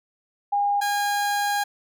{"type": "tone pair in turn", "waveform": ["sine", "30% pulse"], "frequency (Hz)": [812, 816], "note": ["G#5", "G#5"], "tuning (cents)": [-39, -31], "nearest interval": "unison", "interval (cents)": 8, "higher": "second", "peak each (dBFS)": -19, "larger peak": "neither", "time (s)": [[0.52, 0.81], [0.81, 1.64]], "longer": "second", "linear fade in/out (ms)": 10, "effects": []}